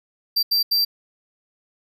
square tone bursts at uneven times, 4699 Hz, D8, in tune, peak -17 dBFS, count 3, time 0.36-0.43 / 0.51-0.63 / 0.71-0.85 s, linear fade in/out 10 ms, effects none

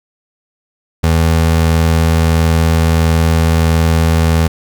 square tone pair together, 81.5 / 163 Hz, E2 / E3, -19 / -19 cents, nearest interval octave, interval 1200 cents, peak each -11 / -15 dBFS, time 1.03-4.48 s, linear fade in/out 10 ms, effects none

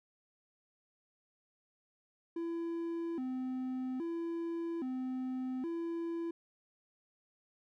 triangle tone with vibrato, 293.7 Hz, D4, in tune, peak -33 dBFS, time 2.36-6.31 s, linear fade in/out 5 ms, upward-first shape square, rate 0.61 Hz, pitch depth 230 cents each way, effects none

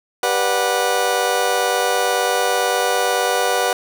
30% pulse chord, G major seventh, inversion none, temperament just, 392 / 490 / 588 / 735 Hz, G4 / B4 / D5 / F#5, 0 / -14 / +2 / -12 cents, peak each -23 / -18 / -22 / -18 dBFS, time 0.23-3.73 s, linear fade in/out 2 ms, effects none

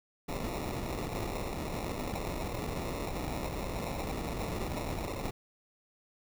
pink noise with sample-and-hold, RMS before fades -36 dBFS, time 0.28-5.31 s, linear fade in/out 10 ms, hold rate 1575 Hz, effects none

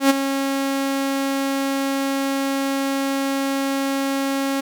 sawtooth tone with ADSR envelope, 273.3 Hz, C#4, 24 cents flat, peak -6 dBFS, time 0-4.61 s, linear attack 100 ms, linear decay 19 ms, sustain -10 dB, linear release 11 ms, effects none

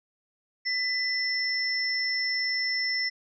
sine tone pair together, 2000 / 5339 Hz, B6 / E8, +21 / +21 cents, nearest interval octave + perfect fourth, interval 1700 cents, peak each -28 dBFS, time 0.65-3.1 s, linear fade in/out 20 ms, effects none

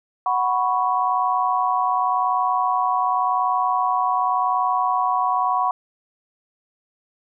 sine chord, F# suspended fourth, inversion none, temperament equal, 740 / 987.8 / 1108.7 Hz, F#5 / B5 / C#6, 0 / 0 / 0 cents, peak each -22 dBFS, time 0.26-5.71 s, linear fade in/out 2 ms, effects none

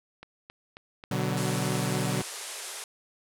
click train, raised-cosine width 0.3 ms, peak -27 dBFS, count 4, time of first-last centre 0.23-1.039 s, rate 3.71 Hz
sawtooth chord, B minor, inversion none, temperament equal with one note detuned, 123.47 / 146.83 / 187.25 Hz, B2 / D3 / F#3, 0 / 0 / +21 cents, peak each -27 dBFS, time 1.11-2.22 s, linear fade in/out 5 ms
white band-pass noise, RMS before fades -39 dBFS, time 1.37-2.84 s, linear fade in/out 2 ms, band 370 to 11000 Hz, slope 48 dB/octave
effects none

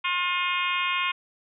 harmonic tone, 356.4 Hz, F4, 35 cents sharp, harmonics 3 / 4 / 5 / 6 / 7 / 8 / 9 / 10, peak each -28 / -34 / -39 / -31 / -29 / -33 / -35 / -40 dBFS, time 0.04-1.12 s, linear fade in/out 10 ms, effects none

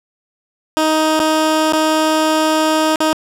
15% pulse tone with dropouts, 313.1 Hz, D#4, 11 cents sharp, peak -6 dBFS, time 0.77-3.13 s, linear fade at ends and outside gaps 0 ms, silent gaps 1.193-1.201 / 1.724-1.734 / 2.958-3.004 s, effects low-pass 11000 Hz 12 dB/octave

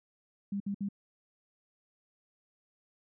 sine tone bursts, 200 Hz, G3, 35 cents sharp, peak -31 dBFS, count 3, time 0.52-0.888 s, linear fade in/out 5 ms, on 82 ms, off 61 ms, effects none

